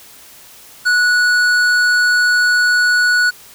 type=tone with hard clipping; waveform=sine; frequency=1469 Hz; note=F#6; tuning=13 cents flat; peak=-12 dBFS; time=0.85-3.31 s; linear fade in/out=20 ms; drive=10 dB; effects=white hiss -41 dBFS RMS until 3.54 s